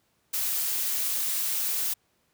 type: noise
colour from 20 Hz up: blue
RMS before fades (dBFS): -28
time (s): 0.33-1.94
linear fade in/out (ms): 10
effects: pink hiss -70 dBFS RMS until 2.33 s + high-pass 80 Hz 12 dB/octave